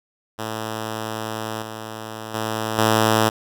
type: tone with level steps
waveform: 5% pulse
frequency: 110 Hz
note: A2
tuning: in tune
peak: -15 / -20 / -12 / -4 dBFS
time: 0.38-3.3 s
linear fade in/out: 20 ms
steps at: 1.62 / 2.34 / 2.78 s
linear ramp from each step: 5 ms
effects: none